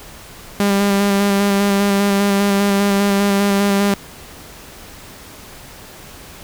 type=tone with vibrato; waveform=sawtooth; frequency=200 Hz; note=G3; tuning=35 cents sharp; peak=-9 dBFS; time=0.6-3.94 s; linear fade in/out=0 ms; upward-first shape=square; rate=5 Hz; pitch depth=16 cents each way; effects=pink hiss -38 dBFS RMS until 6.43 s